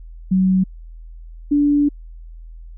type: tone pair in turn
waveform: sine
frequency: 187.6 / 290.1 Hz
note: F#3 / D4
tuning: +24 / -21 cents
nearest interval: minor sixth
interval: 755 cents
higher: second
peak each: -12 dBFS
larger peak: neither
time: 0.31-0.64 / 1.51-1.89 s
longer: second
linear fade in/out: 10 ms
effects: added 41 Hz sine -34 dBFS peak until 2.77 s